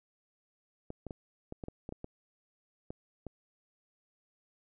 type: clicks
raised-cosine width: 2 ms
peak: -27 dBFS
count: 11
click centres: 0.904 / 1.067 / 1.108 / 1.524 / 1.638 / 1.684 / 1.891 / 1.924 / 2.044 / 2.905 / 3.267 s
effects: none

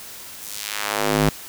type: tone with high-pass filter sweep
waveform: square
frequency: 52 Hz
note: G#1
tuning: 3 cents sharp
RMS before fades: -23 dBFS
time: 0.42-1.29 s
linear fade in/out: 0 ms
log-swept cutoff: 10000 to 120 Hz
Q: 0.79
effects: white hiss -38 dBFS RMS until 1.48 s

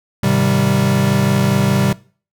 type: chord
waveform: square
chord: Ab major seventh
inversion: none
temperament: equal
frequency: 103.83 / 130.81 / 155.56 / 196 Hz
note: Ab2 / C3 / Eb3 / G3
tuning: 0 / 0 / 0 / 0 cents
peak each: -23 / -17 / -22 / -17 dBFS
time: 0.23-1.93 s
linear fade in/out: 5 ms
effects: noise-tail reverb RT60 0.4 s tail -21 dB re dry

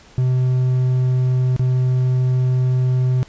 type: tone with dropouts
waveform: triangle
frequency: 127.6 Hz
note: C3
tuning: 43 cents flat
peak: -12 dBFS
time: 0.18-3.23 s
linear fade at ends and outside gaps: 0 ms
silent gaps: 1.564-1.595 s
effects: pink hiss -47 dBFS RMS until 3.28 s + resampled to 16000 Hz

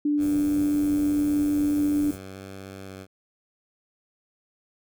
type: tone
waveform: sine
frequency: 293.8 Hz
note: D4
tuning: 1 cent sharp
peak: -20 dBFS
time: 0.05-2.11 s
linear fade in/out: 5 ms
type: tone with vibrato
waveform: 10% pulse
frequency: 96 Hz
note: G2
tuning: 36 cents flat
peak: -30 dBFS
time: 0.17-3.07 s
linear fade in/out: 50 ms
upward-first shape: square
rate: 0.92 Hz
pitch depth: 10 cents each way
type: band-stop noise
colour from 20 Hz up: pink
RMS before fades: -40 dBFS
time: 0.19-2.19 s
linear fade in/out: 50 ms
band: 560 to 6800 Hz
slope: 24 dB/octave
effects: none

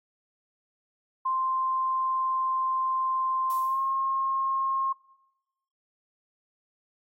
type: tone with pitch glide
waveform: sine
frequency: 1046.5 to 1072.8 Hz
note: C6 to C6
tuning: 0 to +43 cents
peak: -24 dBFS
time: 1.25-4.93 s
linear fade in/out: 10 ms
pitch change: +43 cents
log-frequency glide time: 3.64-3.79 s
type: noise with exponential decay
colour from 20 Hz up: violet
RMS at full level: -38 dBFS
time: 3.5-4.01 s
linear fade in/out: 1 ms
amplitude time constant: 110 ms
effects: noise-tail reverb RT60 1.0 s tail -22 dB re dry + AAC 48 kbps

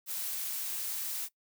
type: noise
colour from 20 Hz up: blue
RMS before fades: -36 dBFS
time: 0.06-1.29 s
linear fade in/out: 50 ms
effects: noise-tail reverb RT60 0.1 s tail -20 dB re dry

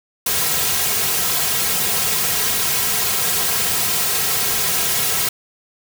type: noise with comb filter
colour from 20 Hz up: white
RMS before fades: -19 dBFS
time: 0.26-5.29 s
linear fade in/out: 5 ms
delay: 3.4 ms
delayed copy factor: -0.7
effects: none

